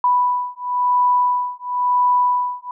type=beating tone pair; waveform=sine; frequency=987.8 / 988.77 Hz; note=B5 / B5; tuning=0 / +2 cents; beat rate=0.97 Hz; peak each=-18 dBFS; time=0.04-2.71 s; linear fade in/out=2 ms; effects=none